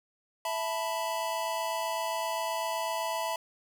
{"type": "chord", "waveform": "square", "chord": "E suspended fourth", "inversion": "none", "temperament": "equal", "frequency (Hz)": [659.3, 880, 987.8], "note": ["E5", "A5", "B5"], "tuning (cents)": [0, 0, 0], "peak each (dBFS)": [-35, -36, -35], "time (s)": [0.45, 3.36], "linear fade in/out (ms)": 2, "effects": []}